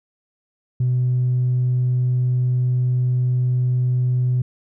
triangle tone with tanh clipping, 125.4 Hz, B2, 27 cents sharp, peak -16 dBFS, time 0.8-4.42 s, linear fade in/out 5 ms, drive 5 dB, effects none

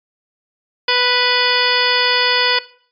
harmonic tone, 493.9 Hz, B4, in tune, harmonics 1 / 2 / 3 / 4 / 5 / 6 / 7 / 9 / 10, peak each -21 / -21 / -21 / -21 / -21 / -21 / -21 / -21 / -21 dBFS, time 0.88-2.59 s, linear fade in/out 5 ms, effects noise-tail reverb RT60 0.5 s tail -18 dB re dry + MP3 96 kbps

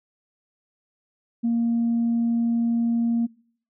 sine tone, 233.1 Hz, A#3, in tune, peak -18 dBFS, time 1.43-3.27 s, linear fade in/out 20 ms, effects noise-tail reverb RT60 0.6 s tail -26 dB re dry + tanh soft clip ceiling -16 dBFS

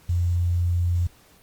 sine tone with quantisation, 87.31 Hz, F2, in tune, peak -19 dBFS, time 0.09-1.07 s, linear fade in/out 5 ms, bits 8, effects pink hiss -55 dBFS RMS until 1.42 s + Opus 48 kbps

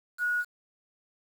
sine tone with quantisation, 1455 Hz, F#6, 29 cents flat, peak -25 dBFS, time 0.18-0.45 s, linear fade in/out 50 ms, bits 8, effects none

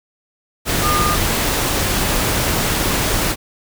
sine tone in noise, 1214 Hz, D#6, 43 cents flat, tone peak -17 dBFS, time 0.81-1.17 s, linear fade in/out 50 ms, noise pink, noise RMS -18 dBFS, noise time 0.65-3.36 s, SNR -2 dB, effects none

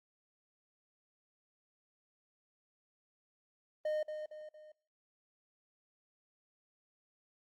triangle tone with echo, 613 Hz, D#5, 26 cents flat, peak -30 dBFS, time 3.85-4.03 s, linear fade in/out 5 ms, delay 230 ms, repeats 3, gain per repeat -7 dB, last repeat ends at 4.72 s, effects noise-tail reverb RT60 0.7 s tail -26 dB re dry + Opus 32 kbps

